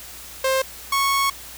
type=tone pair in turn; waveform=sawtooth; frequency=529 / 1103.6 Hz; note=C5 / C#6; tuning=+19 / -8 cents; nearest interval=octave + minor second; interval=1273 cents; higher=second; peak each=-14 dBFS; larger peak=neither; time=0.44-0.62 / 0.92-1.3 s; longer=second; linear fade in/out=5 ms; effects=added 60 Hz sine -48 dBFS peak until 1.57 s + white hiss -39 dBFS RMS until 1.57 s